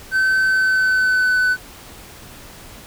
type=tone with pitch glide; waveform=triangle; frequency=1535 to 1501.7 Hz; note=G6 to F#6; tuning=-37 to +25 cents; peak=-12 dBFS; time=0.11-1.57 s; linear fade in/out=50 ms; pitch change=-38 cents; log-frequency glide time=0.43-1.39 s; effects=pink hiss -40 dBFS RMS until 2.86 s